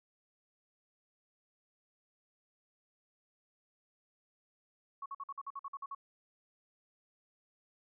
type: tone bursts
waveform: sine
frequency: 1108.7 Hz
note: C#6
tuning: in tune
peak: -39 dBFS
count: 11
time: 5.02-5.949 s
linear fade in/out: 5 ms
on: 39 ms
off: 50 ms
effects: none